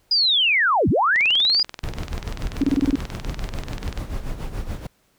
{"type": "linear two-way sweep", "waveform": "sine", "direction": "down then up", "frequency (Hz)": [5000, 66.6, 5000], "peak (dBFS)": -15, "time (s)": [0.11, 1.63], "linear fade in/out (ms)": 5, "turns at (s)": 0.89}
{"type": "click train", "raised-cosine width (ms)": 0.2, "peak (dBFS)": -15, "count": 59, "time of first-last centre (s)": [1.16, 3.976], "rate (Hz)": 20.6}
{"type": "noise with tremolo", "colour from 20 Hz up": "brown", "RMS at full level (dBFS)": -26, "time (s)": [1.83, 4.87], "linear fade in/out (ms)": 5, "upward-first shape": "sine", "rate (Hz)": 7, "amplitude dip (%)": 65}
{"type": "tone bursts", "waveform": "sine", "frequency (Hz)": 277.2, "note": "C#4", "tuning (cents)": 0, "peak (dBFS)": -14, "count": 7, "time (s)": [2.61, 2.955], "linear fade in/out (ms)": 2, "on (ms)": 27, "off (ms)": 26}
{"effects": ["pink hiss -63 dBFS RMS until 5.18 s"]}